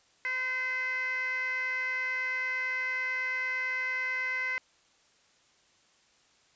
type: tone with band-pass filter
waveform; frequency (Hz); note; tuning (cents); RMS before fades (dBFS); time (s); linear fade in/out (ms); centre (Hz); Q
15% pulse; 513; C5; -34; -32; 0.25-4.58; 0; 2000; 5.4
effects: white hiss -65 dBFS RMS until 6.55 s + resampled to 16000 Hz